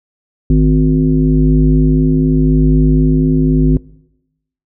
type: tone with frequency modulation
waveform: sine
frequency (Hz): 155.56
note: D#3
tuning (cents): 0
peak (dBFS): -7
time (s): 0.5-3.77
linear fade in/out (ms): 2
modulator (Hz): 104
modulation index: 1.4
effects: noise-tail reverb RT60 0.9 s tail -23 dB re dry